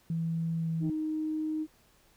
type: tone with pitch glide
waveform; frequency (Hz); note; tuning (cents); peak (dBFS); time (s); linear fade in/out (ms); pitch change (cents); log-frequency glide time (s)
sine; 164.6 to 162.8; E3 to E3; -2 to -21; -28; 0.1-0.9; 2; -19; 0.57-0.7
type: tone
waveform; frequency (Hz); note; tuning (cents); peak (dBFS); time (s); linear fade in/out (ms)
sine; 311.1; D#4; 0; -29; 0.8-1.67; 50
effects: tanh soft clip ceiling -21 dBFS + pink hiss -64 dBFS RMS until 2.16 s